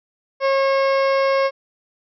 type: harmonic tone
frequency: 543 Hz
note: C#5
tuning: 36 cents flat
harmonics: 1 / 2 / 3 / 4 / 5 / 6 / 7 / 8 / 9 / 10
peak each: -16 / -22 / -30 / -28 / -36 / -40 / -43 / -42 / -39 / -38 dBFS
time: 0.4-1.51 s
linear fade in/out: 50 ms
effects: none